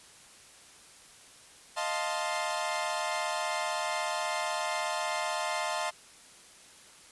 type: chord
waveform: sawtooth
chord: F dominant seventh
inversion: third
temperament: equal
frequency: 622.3 / 698.5 / 880 / 1046.5 Hz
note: Eb5 / F5 / A5 / C6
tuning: 0 / 0 / 0 / 0 cents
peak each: -32 dBFS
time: 1.76-5.91 s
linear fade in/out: 20 ms
effects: white hiss -54 dBFS RMS until 7.11 s + resampled to 24000 Hz